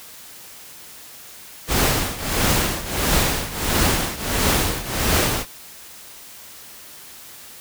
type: noise with tremolo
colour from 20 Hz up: pink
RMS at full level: -17 dBFS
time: 1.67-5.46 s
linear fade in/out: 50 ms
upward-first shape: triangle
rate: 1.5 Hz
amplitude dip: 85%
effects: white hiss -41 dBFS RMS until 7.6 s